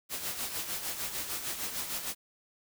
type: noise with tremolo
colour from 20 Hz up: white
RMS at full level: -34 dBFS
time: 0.09-2.15 s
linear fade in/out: 50 ms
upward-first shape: sine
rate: 6.6 Hz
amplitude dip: 55%
effects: none